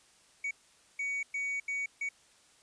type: tone bursts at uneven times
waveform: triangle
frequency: 2250 Hz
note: C#7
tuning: 25 cents sharp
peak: -30 dBFS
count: 5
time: 0.44-0.51 / 0.99-1.23 / 1.34-1.6 / 1.68-1.86 / 2.01-2.09 s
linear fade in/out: 5 ms
effects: white hiss -63 dBFS RMS until 2.62 s + resampled to 22050 Hz